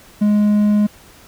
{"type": "tone", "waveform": "triangle", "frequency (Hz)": 208.5, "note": "G#3", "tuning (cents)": 7, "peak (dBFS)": -9, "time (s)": [0.21, 0.87], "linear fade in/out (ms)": 10, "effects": ["pink hiss -45 dBFS RMS until 1.27 s"]}